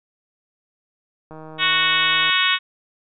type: click train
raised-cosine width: 1 ms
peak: -25 dBFS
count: 156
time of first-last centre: 1.31-2.297 s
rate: 157 Hz
type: harmonic tone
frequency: 370 Hz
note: F#4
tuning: in tune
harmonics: 3 / 4 / 5 / 6 / 7 / 8 / 9 / 10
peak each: -24 / -24 / -24 / -24 / -24 / -24 / -24 / -24 dBFS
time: 1.58-2.59 s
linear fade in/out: 50 ms
effects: none